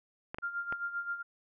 clicks, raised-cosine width 0.5 ms, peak -23 dBFS, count 3, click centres 0.345 / 0.385 / 0.725 s
sine tone with tremolo, 1396.9 Hz, F6, in tune, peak -31 dBFS, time 0.42-1.23 s, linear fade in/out 20 ms, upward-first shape sine, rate 7.6 Hz, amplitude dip 70%
effects none

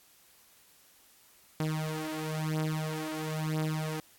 sawtooth beating tone pair, 155.56 / 156.56 Hz, D#3 / D#3, 0 / +11 cents, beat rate 1 Hz, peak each -30 dBFS, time 1.6-4 s, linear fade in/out 2 ms, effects white hiss -61 dBFS RMS until 4.18 s + AAC 64 kbps

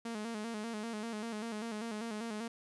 sawtooth tone with vibrato, 221.2 Hz, A3, 9 cents sharp, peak -34 dBFS, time 0.05-2.48 s, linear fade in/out 5 ms, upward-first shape square, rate 5.1 Hz, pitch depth 77 cents each way, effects resampled to 24000 Hz

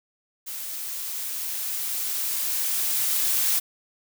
blue noise with level ramp, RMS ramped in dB -34 to -22 dBFS, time 0.46-3.6 s, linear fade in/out 20 ms, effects none

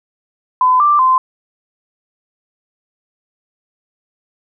sine tone with pitch steps, 1013 / 1179 / 1034 Hz, B5 / D6 / C6, +44 / +6 / -21 cents, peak -8 dBFS, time 0.61-1.18 s, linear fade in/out 2 ms, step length 190 ms, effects none

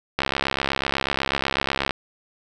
click train, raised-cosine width 0.3 ms, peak -5 dBFS, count 118, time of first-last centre 0.19-1.908 s, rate 68.1 Hz, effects none

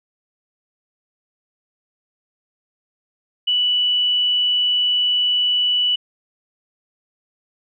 sine tone, 2960 Hz, F#7, in tune, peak -15 dBFS, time 3.47-5.96 s, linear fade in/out 10 ms, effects none

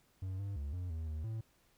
triangle tone with pitch steps, 94.2 / 99.4 / 71.2 / 90 / 80.2 / 77.4 / 111.3 Hz, F#2 / G2 / C#2 / F#2 / E2 / D#2 / A2, +32 / +25 / +47 / -47 / -47 / -9 / +20 cents, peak -35 dBFS, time 0.22-1.41 s, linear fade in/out 5 ms, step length 170 ms, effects pink hiss -71 dBFS RMS until 1.77 s

